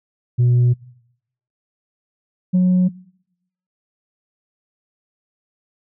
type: tone pair in turn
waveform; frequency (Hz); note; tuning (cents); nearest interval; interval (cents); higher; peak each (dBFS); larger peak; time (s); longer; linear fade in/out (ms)
sine; 122.3 / 182.35; B2 / F#3; -16 / -25; perfect fifth; 691; second; -9; neither; 0.38-0.74 / 2.53-2.89; neither; 20
effects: noise-tail reverb RT60 0.8 s tail -23 dB re dry + tanh soft clip ceiling -10 dBFS